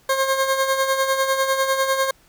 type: tone with tremolo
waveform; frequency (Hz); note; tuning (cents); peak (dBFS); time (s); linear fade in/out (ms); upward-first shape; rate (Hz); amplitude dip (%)
20% pulse; 535; C5; +38; -11; 0.09-2.11; 5; sine; 10; 55
effects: pink hiss -56 dBFS RMS until 2.28 s